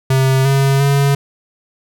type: tone with pitch steps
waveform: square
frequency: 132.7 / 137 / 139.9 Hz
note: C3 / C#3 / C#3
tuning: +25 / -20 / +16 cents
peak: -11 dBFS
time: 0.1-1.15 s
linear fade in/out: 5 ms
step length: 350 ms
effects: none